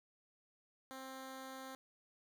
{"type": "tone", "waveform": "10% pulse", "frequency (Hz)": 263.9, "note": "C4", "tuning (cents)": 15, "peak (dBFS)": -39, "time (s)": [0.91, 1.75], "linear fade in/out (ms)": 0, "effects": []}